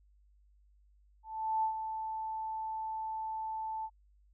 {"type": "tone with ADSR envelope", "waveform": "sine", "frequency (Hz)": 880, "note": "A5", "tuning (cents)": 0, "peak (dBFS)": -27, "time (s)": [1.23, 3.9], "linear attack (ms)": 400, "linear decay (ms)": 100, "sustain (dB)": -8, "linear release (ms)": 55, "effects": ["added 50 Hz sine -62 dBFS peak until 4.33 s"]}